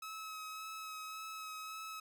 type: tone with vibrato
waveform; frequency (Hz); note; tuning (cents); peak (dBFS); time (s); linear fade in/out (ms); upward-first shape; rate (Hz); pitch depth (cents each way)
sawtooth; 1285; E6; -45; -40; 0.02-2; 5; sine; 1.8; 16
effects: none